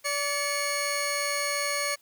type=tone pair together; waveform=15% pulse; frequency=575.7 / 2200 Hz; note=D5 / C#7; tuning=-35 / -14 cents; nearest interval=octave + major seventh; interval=2321 cents; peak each=-23 dBFS; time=0.04-1.96 s; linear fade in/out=20 ms; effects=white hiss -62 dBFS RMS until 2.01 s